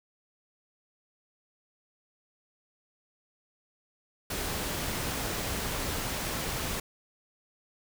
pink noise, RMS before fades -33 dBFS, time 4.3-6.8 s, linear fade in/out 5 ms, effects none

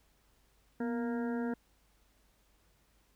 harmonic tone with a mistuned harmonic, 233.1 Hz, A#3, in tune, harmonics 1 / 2 / 3 / 4 / 6 / 7 / 8, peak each -33 / -39 / -46 / -48 / -49 / -50 / -56 dBFS, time 0.8-1.54 s, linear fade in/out 5 ms, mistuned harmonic 1, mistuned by +64 cents, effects added 50 Hz sine -70 dBFS peak until 3.15 s + pink hiss -71 dBFS RMS until 3.15 s

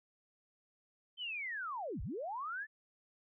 sine linear two-way sweep, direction down then up, 3133 to 31.61 to 1791 Hz, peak -38 dBFS, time 1.17-2.67 s, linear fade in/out 50 ms, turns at 2.02 s, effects none

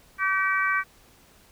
harmonic tone, 383.7 Hz, G4, 37 cents flat, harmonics 3 / 4 / 5 / 6, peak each -26 / -25 / -29 / -29 dBFS, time 0.18-0.84 s, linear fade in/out 50 ms, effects pink hiss -56 dBFS RMS until 1.51 s

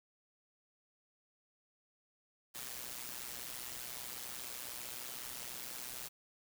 white noise with amplitude modulation, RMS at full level -42 dBFS, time 2.54-6.09 s, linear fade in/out 20 ms, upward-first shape sine, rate 124 Hz, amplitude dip 70%, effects none

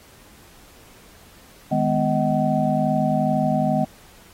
sine tone cluster, 155.7 / 207.5 / 249.8 / 627 / 756 Hz, D#3 / G#3 / B3 / D#5 / F#5, +2 / -1 / +20 / +13 / +37 cents, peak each -24 dBFS, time 1.71-3.85 s, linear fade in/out 10 ms, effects pink hiss -50 dBFS RMS until 4.33 s + AAC 48 kbps

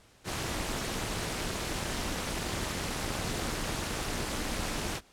pink noise with amplitude modulation, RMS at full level -30 dBFS, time 0.24-5.01 s, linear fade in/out 50 ms, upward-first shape sine, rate 272 Hz, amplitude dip 80%, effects pink hiss -60 dBFS RMS until 5.12 s + low-pass 10000 Hz 12 dB/octave

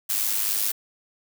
blue noise with amplitude modulation, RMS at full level -22 dBFS, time 0.09-0.72 s, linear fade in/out 10 ms, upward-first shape sine, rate 103 Hz, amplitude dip 60%, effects none

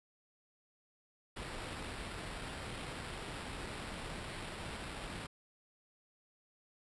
pink noise with sample-and-hold, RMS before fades -44 dBFS, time 1.36-5.27 s, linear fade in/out 10 ms, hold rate 6300 Hz, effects resampled to 24000 Hz

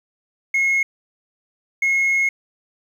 sine tone bursts at uneven times, 2166 Hz, C#7, 41 cents flat, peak -13 dBFS, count 2, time 0.54-0.83 / 1.82-2.29 s, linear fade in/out 5 ms, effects tanh soft clip ceiling -14 dBFS + 8-bit

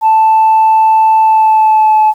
sine tone with pitch glide, 880 to 862.4 Hz, A5 to A5, 0 to -35 cents, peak -3 dBFS, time 0.01-2.14 s, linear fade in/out 50 ms, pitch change -35 cents, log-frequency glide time 1.21-2.02 s, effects tanh soft clip ceiling -2 dBFS + 7-bit

